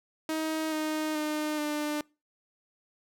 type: tone with pitch steps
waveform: sawtooth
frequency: 315.7 / 309.9 / 304.2 / 298.7 Hz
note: D#4 / D#4 / D#4 / D4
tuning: +25 / -7 / -39 / +29 cents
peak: -25 dBFS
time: 0.29-2.01 s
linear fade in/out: 2 ms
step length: 430 ms
effects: noise-tail reverb RT60 0.3 s tail -25 dB re dry